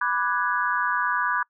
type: chord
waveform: sine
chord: G# half-diminished seventh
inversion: first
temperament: equal with one note detuned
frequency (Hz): 987.8 / 1178.7 / 1480 / 1661.2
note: B5 / D6 / F#6 / G#6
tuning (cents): 0 / +6 / 0 / 0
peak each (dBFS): -27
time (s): 0.01-1.43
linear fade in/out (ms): 5
effects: noise-tail reverb RT60 0.1 s tail -26 dB re dry